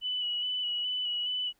sine tone with vibrato, 2960 Hz, F#7, in tune, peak -29 dBFS, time 0.01-1.53 s, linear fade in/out 50 ms, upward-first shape square, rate 2.4 Hz, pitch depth 19 cents each way, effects pink hiss -71 dBFS RMS until 1.59 s

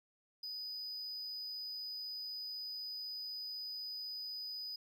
triangle tone, 4978 Hz, D#8, in tune, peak -40 dBFS, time 0.43-4.76 s, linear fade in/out 5 ms, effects none

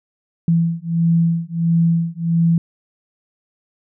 sine beating tone pair, 166.4 / 167.9 Hz, E3 / E3, +17 / +32 cents, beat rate 1.5 Hz, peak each -17 dBFS, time 0.48-2.58 s, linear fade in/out 2 ms, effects none

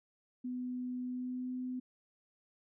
sine tone with pitch glide, 250 to 253.2 Hz, B3 to B3, +21 to +43 cents, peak -36 dBFS, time 0.44-1.8 s, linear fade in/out 10 ms, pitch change +22 cents, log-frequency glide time 1.03-1.54 s, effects none

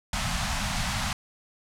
pink band-stop noise, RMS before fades -28 dBFS, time 0.13-1.13 s, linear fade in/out 2 ms, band 230 to 650 Hz, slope 48 dB/octave, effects low-pass 8000 Hz 12 dB/octave

